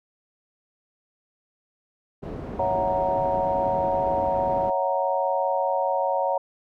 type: low-pass noise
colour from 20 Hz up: white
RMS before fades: -34 dBFS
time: 2.22-4.71 s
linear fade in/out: 20 ms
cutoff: 400 Hz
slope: 12 dB/octave
type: chord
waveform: sine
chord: F# dominant seventh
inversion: second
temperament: equal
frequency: 554.4 / 659.3 / 740 / 932.3 Hz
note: C#5 / E5 / F#5 / A#5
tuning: 0 / 0 / 0 / 0 cents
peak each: -25 / -30 / -27 / -26 dBFS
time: 2.59-6.38 s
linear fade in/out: 5 ms
effects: none